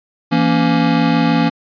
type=chord; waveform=square; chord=A# diminished; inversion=second; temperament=just; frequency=167.82 / 233.1 / 279.7 Hz; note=E3 / A#3 / C#4; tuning=+31 / 0 / +16 cents; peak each=-17 dBFS; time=0.31-1.5 s; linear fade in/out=20 ms; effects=resampled to 11025 Hz